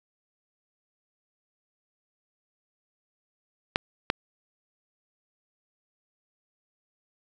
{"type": "clicks", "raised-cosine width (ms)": 0.3, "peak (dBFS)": -6, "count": 2, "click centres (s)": [3.759, 4.101], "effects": ["7-bit"]}